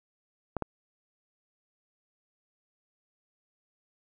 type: clicks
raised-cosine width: 1 ms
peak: -16 dBFS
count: 2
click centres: 0.567 / 0.623 s
effects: none